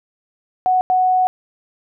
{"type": "tone bursts at uneven times", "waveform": "sine", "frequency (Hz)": 740, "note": "F#5", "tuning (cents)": 0, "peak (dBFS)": -12, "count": 2, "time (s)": [[0.66, 0.81], [0.9, 1.27]], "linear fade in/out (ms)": 0, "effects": []}